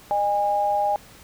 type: tone pair together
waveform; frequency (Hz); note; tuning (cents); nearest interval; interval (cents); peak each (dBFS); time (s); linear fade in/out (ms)
sine; 609 / 816.9; D#5 / G#5; -37 / -29; perfect fourth; 508; -25 / -20; 0.11-0.96; 0
effects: pink hiss -48 dBFS RMS until 1.23 s